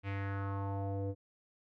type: tone with low-pass filter sweep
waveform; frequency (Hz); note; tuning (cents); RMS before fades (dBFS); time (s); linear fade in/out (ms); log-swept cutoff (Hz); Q
square; 98.7; G2; +12; -37; 0.03-1.15; 50; 2500 to 450; 3
effects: none